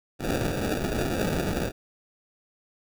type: noise with sample-and-hold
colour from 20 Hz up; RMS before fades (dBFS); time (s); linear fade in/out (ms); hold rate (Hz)
blue; -27; 0.19-1.72; 50; 1050
effects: none